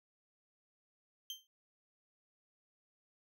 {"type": "tone with exponential decay", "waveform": "35% pulse", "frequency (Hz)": 3136, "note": "G7", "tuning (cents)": 0, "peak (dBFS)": -36, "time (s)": [1.3, 1.47], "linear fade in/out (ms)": 1, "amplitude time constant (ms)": 35, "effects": []}